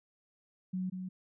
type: tone with echo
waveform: sine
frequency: 185 Hz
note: F#3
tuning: in tune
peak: -32 dBFS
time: 0.73-0.9 s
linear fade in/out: 10 ms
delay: 190 ms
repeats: 1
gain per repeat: -5 dB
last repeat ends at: 1.09 s
effects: none